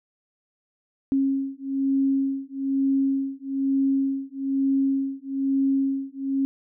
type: beating tone pair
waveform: sine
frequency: 271.1 / 272.2 Hz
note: C#4 / C#4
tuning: -38 / -31 cents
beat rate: 1.1 Hz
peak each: -24 dBFS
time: 1.12-6.45 s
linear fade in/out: 0 ms
effects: none